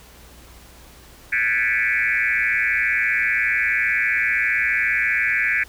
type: tone with frequency modulation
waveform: sine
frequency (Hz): 1975.5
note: B6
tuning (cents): 0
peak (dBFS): -17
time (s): 1.32-5.64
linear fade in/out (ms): 10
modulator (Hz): 115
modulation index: 3.6
effects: added 60 Hz sine -48 dBFS peak until 5.68 s + pink hiss -47 dBFS RMS until 5.68 s